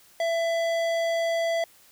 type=tone with tanh clipping; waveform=sine; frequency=667 Hz; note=E5; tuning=20 cents sharp; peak=-25 dBFS; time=0.2-1.64 s; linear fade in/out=2 ms; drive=17 dB; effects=white hiss -56 dBFS RMS until 1.91 s